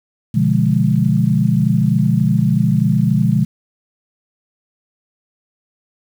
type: chord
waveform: sine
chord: B diminished seventh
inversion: none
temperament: equal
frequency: 123.47 / 146.83 / 174.61 / 207.7 Hz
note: B2 / D3 / F3 / Ab3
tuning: 0 / 0 / 0 / 0 cents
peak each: -17 dBFS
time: 0.34-3.45 s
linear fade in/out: 10 ms
effects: 7-bit